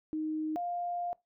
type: tone pair in turn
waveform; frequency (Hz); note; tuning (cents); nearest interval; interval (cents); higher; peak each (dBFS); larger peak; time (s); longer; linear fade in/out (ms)
sine; 311.1 / 701.8; D#4 / F5; 0 / +8; octave + major second; 1408; second; -31 / -32; first; 0.13-0.56 / 0.56-1.13; second; 0
effects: noise-tail reverb RT60 0.2 s tail -22 dB re dry